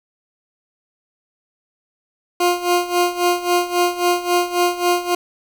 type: tone with tremolo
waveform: 20% pulse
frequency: 353.1 Hz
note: F4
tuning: 19 cents sharp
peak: -8 dBFS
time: 2.4-5.15 s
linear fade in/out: 5 ms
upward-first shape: sine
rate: 3.7 Hz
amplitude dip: 80%
effects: 8-bit